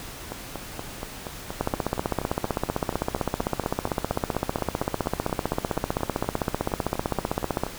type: two click trains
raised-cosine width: 1 ms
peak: -9 / -17 dBFS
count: 95 / 32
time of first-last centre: 1.61-7.636 / 0.32-7.666 s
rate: 15.6 / 4.22 Hz
effects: pink hiss -39 dBFS RMS until 7.78 s